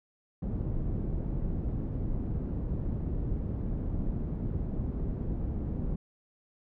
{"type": "low-pass noise", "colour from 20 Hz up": "pink", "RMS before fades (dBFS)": -32, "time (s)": [0.42, 5.96], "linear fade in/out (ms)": 5, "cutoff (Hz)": 260, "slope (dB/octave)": 12, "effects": []}